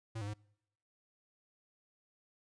square tone with pitch steps, 112.2 / 101.8 / 105.3 Hz, A2 / G#2 / G#2, +34 / -34 / +24 cents, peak -39 dBFS, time 0.15-0.339 s, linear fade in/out 10 ms, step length 63 ms, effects noise-tail reverb RT60 0.8 s tail -26 dB re dry + resampled to 22050 Hz

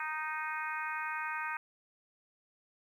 harmonic tone, 310.3 Hz, D#4, 5 cents flat, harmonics 3 / 4 / 5 / 6 / 7 / 8, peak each -40 / -41 / -39 / -44 / -45 / -44 dBFS, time 0-1.57 s, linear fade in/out 2 ms, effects 11-bit

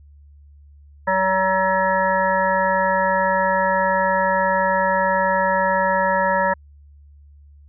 harmonic tone, 189.2 Hz, F#3, 39 cents sharp, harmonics 1 / 3 / 5 / 7 / 9 / 10, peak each -29 / -21 / -19 / -28 / -24 / -29 dBFS, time 1.07-6.54 s, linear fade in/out 10 ms, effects added 72 Hz sine -44 dBFS peak until 7.68 s

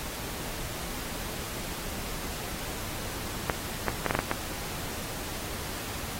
clicks, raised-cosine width 0.5 ms, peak -10 dBFS, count 7, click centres 3.498 / 3.883 / 4.063 / 4.109 / 4.151 / 4.19 / 4.314 s, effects pink hiss -37 dBFS RMS until 6.19 s + AAC 48 kbps

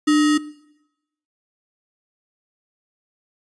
sine tone with sample-and-hold, 299.3 Hz, D4, 33 cents sharp, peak -12 dBFS, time 0.07-0.38 s, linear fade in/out 10 ms, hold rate 1575 Hz, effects noise-tail reverb RT60 0.9 s tail -20 dB re dry + resampled to 22050 Hz

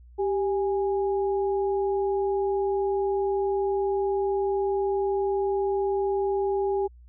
sine tone pair together, 392 / 824.6 Hz, G4 / G#5, 0 / -13 cents, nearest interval octave + minor second, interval 1287 cents, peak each -23 / -31 dBFS, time 0.18-6.88 s, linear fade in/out 20 ms, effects added 60 Hz sine -47 dBFS peak until 7.08 s

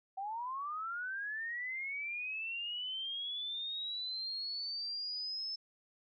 sine linear sweep, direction up, 754 to 5274 Hz, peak -37 dBFS, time 0.17-5.56 s, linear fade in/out 10 ms, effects none

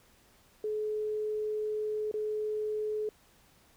sine tone with dropouts, 427 Hz, G#4, 48 cents sharp, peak -30 dBFS, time 0.64-3.09 s, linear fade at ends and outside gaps 2 ms, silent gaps 2.114-2.14 s, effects pink hiss -63 dBFS RMS until 3.76 s

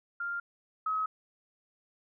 sine tone pair in turn, 1396.9 / 1277 Hz, F6 / D#6, 0 / +45 cents, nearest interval major second, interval 155 cents, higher first, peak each -32 / -28 dBFS, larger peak second, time 0.2-0.4 / 0.86-1.06 s, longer neither, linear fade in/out 5 ms, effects none

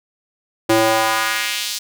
square tone with high-pass filter sweep, 111.2 Hz, A2, 19 cents sharp, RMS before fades -18 dBFS, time 0.69-1.79 s, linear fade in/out 10 ms, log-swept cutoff 340 to 4900 Hz, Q 1.4, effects none

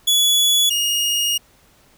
sawtooth tone pair in turn, 3400 / 2859 Hz, G#7 / F7, +40 / +40 cents, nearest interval minor third, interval 300 cents, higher first, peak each -10 / -14 dBFS, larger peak first, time 0.07-0.7 / 0.7-1.38 s, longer second, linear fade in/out 10 ms, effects pink hiss -54 dBFS RMS until 1.97 s

